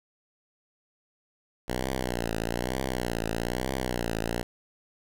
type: tone with vibrato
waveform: 5% pulse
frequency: 60.3 Hz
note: B1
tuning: 41 cents flat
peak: -17 dBFS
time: 1.68-4.43 s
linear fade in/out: 5 ms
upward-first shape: triangle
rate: 1.1 Hz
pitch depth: 170 cents each way
effects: none